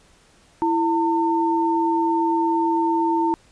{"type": "tone pair together", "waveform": "sine", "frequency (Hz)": [331.6, 904.4], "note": ["E4", "A5"], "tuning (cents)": [10, 47], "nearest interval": "octave + perfect fourth", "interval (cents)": 1737, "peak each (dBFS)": -20, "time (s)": [0.62, 3.34], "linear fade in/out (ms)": 0, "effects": ["pink hiss -55 dBFS RMS until 3.51 s", "resampled to 22050 Hz"]}